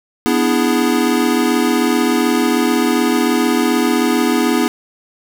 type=chord; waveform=square; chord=E dominant seventh; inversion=second; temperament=equal; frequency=246.9 / 293.7 / 329.6 / 415.3 Hz; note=B3 / D4 / E4 / G#4; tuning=0 / 0 / 0 / 0 cents; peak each=-17 / -20 / -19 / -21 dBFS; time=0.26-4.68 s; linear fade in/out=0 ms; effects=none